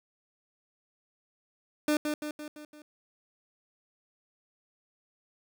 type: tone with echo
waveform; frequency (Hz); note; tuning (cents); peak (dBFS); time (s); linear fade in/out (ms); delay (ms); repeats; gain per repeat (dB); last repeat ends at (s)
30% pulse; 300; D4; +37; -21; 1.88-1.97; 2; 170; 5; -5; 2.82
effects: none